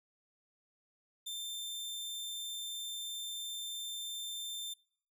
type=tone; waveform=sawtooth; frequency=3577 Hz; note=A7; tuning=28 cents sharp; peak=-36 dBFS; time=1.26-4.74 s; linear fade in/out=10 ms; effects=noise-tail reverb RT60 0.6 s tail -24 dB re dry